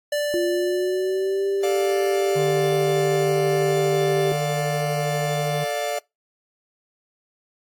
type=tone with exponential decay; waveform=square; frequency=587.3 Hz; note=D5; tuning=in tune; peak=-21 dBFS; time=0.12-3.71 s; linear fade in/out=5 ms; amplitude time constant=780 ms
type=tone with pitch glide; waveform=sine; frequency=349.2 to 394.2 Hz; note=F4 to G4; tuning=0 to +10 cents; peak=-20 dBFS; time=0.34-4.32 s; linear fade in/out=0 ms; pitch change=+210 cents; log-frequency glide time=0.46-1.46 s
type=chord; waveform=45% pulse; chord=D minor; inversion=second; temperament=equal with one note detuned; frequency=440 / 587.3 / 704.9 Hz; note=A4 / D5 / F5; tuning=0 / 0 / +16 cents; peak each=-31 / -26 / -28 dBFS; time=1.63-5.99 s; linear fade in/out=5 ms
type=harmonic tone; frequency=150.8 Hz; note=D3; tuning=46 cents sharp; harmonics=1 / 3 / 5 / 7; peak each=-25 / -35 / -39 / -42 dBFS; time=2.35-5.65 s; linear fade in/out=20 ms
effects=noise-tail reverb RT60 0.2 s tail -24 dB re dry + AAC 64 kbps